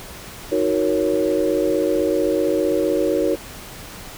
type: chord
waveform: sine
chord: D# minor seventh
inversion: none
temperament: equal with one note detuned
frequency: 314.4 / 370 / 466.2 / 554.4 Hz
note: D#4 / F#4 / A#4 / C#5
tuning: +18 / 0 / 0 / 0 cents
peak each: -22 dBFS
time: 0.51-3.36 s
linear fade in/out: 20 ms
effects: pink hiss -37 dBFS RMS until 4.17 s